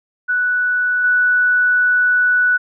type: tone with level steps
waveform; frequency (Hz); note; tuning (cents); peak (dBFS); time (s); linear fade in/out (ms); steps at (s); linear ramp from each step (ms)
sine; 1480; F#6; 0; -14 / -11; 0.28-2.58; 20; 1.04; 2
effects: none